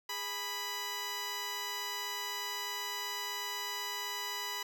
10% pulse tone pair together, 411.8 / 988 Hz, G#4 / B5, -15 / 0 cents, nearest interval octave + minor third, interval 1515 cents, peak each -37 / -28 dBFS, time 0.09-4.63 s, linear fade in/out 5 ms, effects none

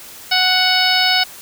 harmonic tone with a mistuned harmonic, 740 Hz, F#5, in tune, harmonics 1 / 2 / 3 / 4 / 5 / 6 / 7, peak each -20 / -20 / -20 / -20 / -20 / -20 / -20 dBFS, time 0.31-1.24 s, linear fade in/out 10 ms, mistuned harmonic 5, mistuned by +34 cents, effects white hiss -37 dBFS RMS until 1.41 s

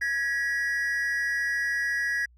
triangle tone pair together, 1661.2 / 1927.4 Hz, G#6 / B6, 0 / -43 cents, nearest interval minor third, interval 257 cents, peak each -26 dBFS, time 0.01-2.26 s, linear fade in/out 10 ms, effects added 60 Hz sine -54 dBFS peak until 2.37 s

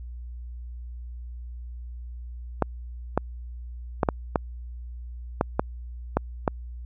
clicks, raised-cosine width 1 ms, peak -6 dBFS, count 9, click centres 2.623 / 3.176 / 4.032 / 4.088 / 4.358 / 5.411 / 5.595 / 6.17 / 6.478 s, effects added 60 Hz sine -35 dBFS peak until 6.85 s

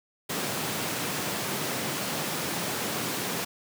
pink high-pass noise, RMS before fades -31 dBFS, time 0.29-3.45 s, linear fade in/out 10 ms, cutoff 130 Hz, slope 24 dB/octave, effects none

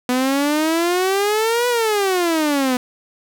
sawtooth exponential two-way sweep, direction up then down, 246.9 to 493.9 to 246.9 Hz, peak -12 dBFS, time 0.09-2.77 s, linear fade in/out 2 ms, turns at 1.68 s, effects 9-bit

